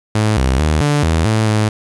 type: tone with pitch steps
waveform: sawtooth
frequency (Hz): 107.6 / 65.2 / 77 / 146.3 / 80.9 / 109.8 / 107.5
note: A2 / C2 / D#2 / D3 / E2 / A2 / A2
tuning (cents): -38 / -5 / -17 / -6 / -32 / -3 / -40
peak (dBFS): -8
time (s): 0.15-1.69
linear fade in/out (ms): 5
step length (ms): 220
effects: resampled to 24000 Hz + 7-bit